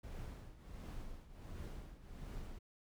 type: noise with tremolo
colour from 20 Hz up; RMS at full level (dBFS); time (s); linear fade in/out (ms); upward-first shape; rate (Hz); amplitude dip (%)
brown; -45; 0.03-2.59; 10; triangle; 1.4; 80
effects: none